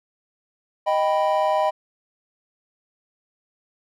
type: chord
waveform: triangle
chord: Eb augmented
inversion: none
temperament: equal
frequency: 622.3 / 784 / 987.8 Hz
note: Eb5 / G5 / B5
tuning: 0 / 0 / 0 cents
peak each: -19 / -21 / -22 dBFS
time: 0.86-1.71 s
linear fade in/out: 20 ms
effects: none